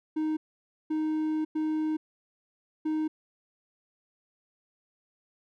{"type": "tone bursts at uneven times", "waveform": "triangle", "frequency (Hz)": 311.1, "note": "D#4", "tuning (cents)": 0, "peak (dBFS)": -24, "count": 4, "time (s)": [[0.16, 0.37], [0.9, 1.45], [1.55, 1.97], [2.85, 3.08]], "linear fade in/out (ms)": 10, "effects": []}